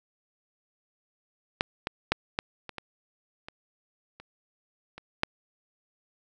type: clicks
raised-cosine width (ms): 0.3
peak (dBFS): -7 / -13 / -6 / -10 / -22 / -20 / -24 / -29 / -26 / -7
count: 10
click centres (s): 1.609 / 1.871 / 2.12 / 2.389 / 2.693 / 2.783 / 3.485 / 4.2 / 4.98 / 5.234
effects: none